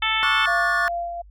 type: harmonic tone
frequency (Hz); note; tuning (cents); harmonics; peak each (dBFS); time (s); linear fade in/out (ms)
440; A4; 0; 2 / 3 / 4 / 5 / 6 / 7 / 8; -29 / -26 / -29 / -25 / -29 / -27 / -27; 0.02-0.46; 5
type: chord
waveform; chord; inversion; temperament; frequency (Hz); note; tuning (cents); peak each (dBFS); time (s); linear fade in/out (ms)
triangle; D major seventh; third; equal with one note detuned; 1108.7 / 1174.7 / 1448.7 / 1760; C#6 / D6 / F#6 / A6; 0 / 0 / -37 / 0; -25 / -26 / -21 / -21; 0.23-0.88; 0
type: tone with tremolo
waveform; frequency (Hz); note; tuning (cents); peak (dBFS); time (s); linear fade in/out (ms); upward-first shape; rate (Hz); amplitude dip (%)
sine; 690; F5; -21; -23; 0.47-1.22; 10; sine; 2.6; 45
effects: added 50 Hz sine -44 dBFS peak until 1.3 s